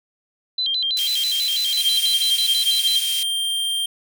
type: tone with vibrato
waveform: sine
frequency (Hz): 3579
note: A7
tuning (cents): +29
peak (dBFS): -19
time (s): 0.58-3.02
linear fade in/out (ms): 5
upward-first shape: square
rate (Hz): 6.1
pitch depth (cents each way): 200
type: high-pass noise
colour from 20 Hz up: pink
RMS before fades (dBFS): -29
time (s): 0.97-3.23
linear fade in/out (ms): 0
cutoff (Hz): 2700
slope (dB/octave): 24
type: tone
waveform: square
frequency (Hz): 3177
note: G7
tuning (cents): +23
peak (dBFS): -21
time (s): 1.77-3.86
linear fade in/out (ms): 5
effects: none